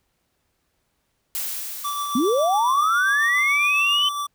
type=noise with exponential decay; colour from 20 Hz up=blue; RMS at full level=-26 dBFS; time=1.35-3.7 s; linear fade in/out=0 ms; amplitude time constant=510 ms
type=tone with tremolo; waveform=square; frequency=1161 Hz; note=D6; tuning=20 cents flat; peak=-24 dBFS; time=1.84-4.27 s; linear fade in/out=10 ms; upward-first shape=triangle; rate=7.3 Hz; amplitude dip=35%
type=linear sweep; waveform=sine; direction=up; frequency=219.9 to 3073 Hz; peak=-17 dBFS; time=2.15-4.09 s; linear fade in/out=5 ms
effects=pink hiss -71 dBFS RMS until 4.34 s